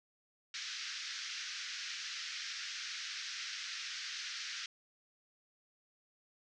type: band-pass noise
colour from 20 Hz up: white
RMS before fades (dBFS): -43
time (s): 0.54-4.66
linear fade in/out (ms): 2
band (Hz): 1400 to 6000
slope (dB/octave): 48
effects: none